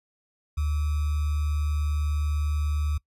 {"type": "tone with sample-and-hold", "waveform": "sine", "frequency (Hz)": 74.7, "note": "D2", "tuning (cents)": 30, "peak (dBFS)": -23, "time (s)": [0.57, 2.98], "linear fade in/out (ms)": 10, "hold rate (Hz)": 1225, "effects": ["noise-tail reverb RT60 0.1 s tail -22 dB re dry", "resampled to 32000 Hz"]}